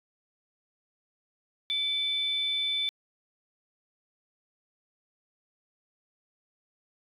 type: tone pair together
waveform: sine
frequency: 2300 / 3520 Hz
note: D7 / A7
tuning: -37 / 0 cents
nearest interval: perfect fifth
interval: 737 cents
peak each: -36 / -26 dBFS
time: 1.7-2.89 s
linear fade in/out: 0 ms
effects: tanh soft clip ceiling -20 dBFS